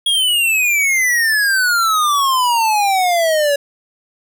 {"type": "exponential sweep", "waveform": "square", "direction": "down", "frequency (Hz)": [3322, 561], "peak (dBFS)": -13, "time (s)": [0.06, 3.56], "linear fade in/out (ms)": 5, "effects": []}